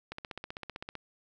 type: click train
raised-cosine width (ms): 0.3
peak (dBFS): -23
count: 14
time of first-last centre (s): 0.12-0.953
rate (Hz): 15.6
effects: none